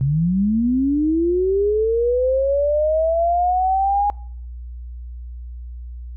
sine linear sweep, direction up, 130 to 826 Hz, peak -15 dBFS, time 0.01-4.1 s, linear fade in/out 0 ms, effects noise-tail reverb RT60 0.6 s tail -24 dB re dry + added 60 Hz sine -30 dBFS peak until 6.16 s

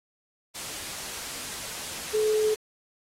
sine tone in noise, 430 Hz, A4, 40 cents flat, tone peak -21 dBFS, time 2.13-2.55 s, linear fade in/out 20 ms, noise white, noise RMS -35 dBFS, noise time 0.54-2.56 s, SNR +11 dB, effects low-pass 10000 Hz 12 dB/octave + AAC 48 kbps

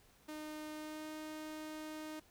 sawtooth tone with pitch glide, 306.4 to 309.6 Hz, D#4 to D#4, -27 to -9 cents, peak -40 dBFS, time 0.28-2.2 s, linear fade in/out 10 ms, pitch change +18 cents, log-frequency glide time 0.74-1.09 s, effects pink hiss -67 dBFS RMS until 2.3 s

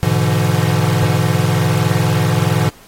square chord, E dominant seventh, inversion first, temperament equal with one note detuned, 103.83 / 123.47 / 146.83 / 168.08 Hz, G#2 / B2 / D3 / E3, 0 / 0 / 0 / +34 cents, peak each -19 dBFS, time 0.03-2.69 s, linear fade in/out 0 ms, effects pink hiss -44 dBFS RMS until 2.87 s + AAC 48 kbps

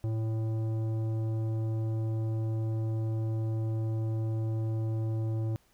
triangle tone with tanh clipping, 111.1 Hz, A2, 17 cents sharp, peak -30 dBFS, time 0.04-5.56 s, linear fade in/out 0 ms, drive 16 dB, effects pink hiss -67 dBFS RMS until 5.73 s

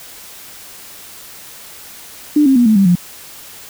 sine tone with pitch steps, 297.4 / 268 / 241.6 / 217.7 / 196.21 / 176.84 Hz, D4 / C4 / B3 / A3 / G3 / F3, +22 / +42 / -38 / -18 / +2 / +22 cents, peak -7 dBFS, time 2.36-2.954 s, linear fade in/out 5 ms, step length 99 ms, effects white hiss -36 dBFS RMS until 3.69 s

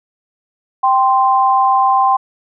sine tone pair together, 784 / 1043.5 Hz, G5 / C6, 0 / -5 cents, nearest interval perfect fourth, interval 495 cents, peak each -12 dBFS, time 0.83-2.17 s, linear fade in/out 10 ms, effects none

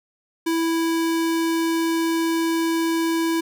square tone, 329.5 Hz, E4, 1 cent flat, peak -20 dBFS, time 0.46-3.41 s, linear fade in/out 10 ms, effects none

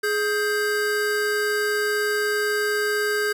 square tone pair together, 419 / 1582 Hz, G#4 / G6, +15 / +15 cents, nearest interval octave + major seventh, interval 2300 cents, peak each -24 / -25 dBFS, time 0.03-3.33 s, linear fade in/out 10 ms, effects none

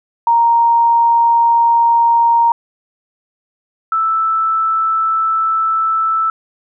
sine tone pair in turn, 932.3 / 1318.5 Hz, A#5 / E6, 0 / 0 cents, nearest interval tritone, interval 600 cents, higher second, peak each -8 / -12 dBFS, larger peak first, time 0.27-2.52 / 3.92-6.3 s, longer second, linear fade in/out 2 ms, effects none

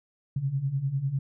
sine beating tone pair, 130.81 / 140.81 Hz, C3 / C#3, 0 / +27 cents, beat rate 10 Hz, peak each -31 / -27 dBFS, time 0.36-1.19 s, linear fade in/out 5 ms, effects none

